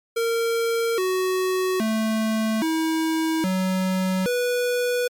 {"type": "tone with pitch steps", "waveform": "square", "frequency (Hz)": [460.7, 372.1, 219.9, 321.1, 187.1, 490.3], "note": ["A#4", "F#4", "A3", "E4", "F#3", "B4"], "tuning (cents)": [-20, 10, -1, -45, 20, -13], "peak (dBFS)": -21, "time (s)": [0.16, 5.08], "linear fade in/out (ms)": 10, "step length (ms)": 820, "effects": ["MP3 96 kbps"]}